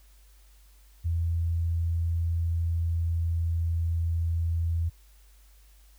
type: tone with pitch glide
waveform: sine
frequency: 83.8 to 83.32 Hz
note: E2 to E2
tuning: +29 to +19 cents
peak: -24 dBFS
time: 1.04-4.9 s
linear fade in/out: 20 ms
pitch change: -10 cents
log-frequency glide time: 2.39-4.2 s
effects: added 50 Hz sine -53 dBFS peak until 5.98 s + white hiss -63 dBFS RMS until 5.98 s